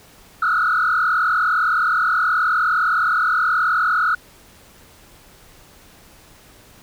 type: tone with frequency modulation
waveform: sine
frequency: 1369 Hz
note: F6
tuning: 35 cents flat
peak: -14 dBFS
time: 0.42-4.15 s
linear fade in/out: 5 ms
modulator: 39.2 Hz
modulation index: 2.7
effects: tanh soft clip ceiling -11 dBFS + pink hiss -48 dBFS RMS until 6.82 s